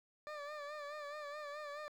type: tone with vibrato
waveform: 20% pulse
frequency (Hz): 590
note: D5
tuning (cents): +8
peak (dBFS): -39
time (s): 0.27-1.88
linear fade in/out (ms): 0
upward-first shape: sine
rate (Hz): 4.7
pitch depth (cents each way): 55
effects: low-pass 4000 Hz 12 dB/octave + 11-bit